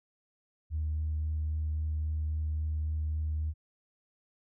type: tone with vibrato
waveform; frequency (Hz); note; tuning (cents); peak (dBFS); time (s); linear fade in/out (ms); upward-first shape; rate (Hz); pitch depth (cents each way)
sine; 77.3; D#2; -11; -28; 0.7-3.54; 50; triangle; 3.7; 11
effects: tanh soft clip ceiling -25 dBFS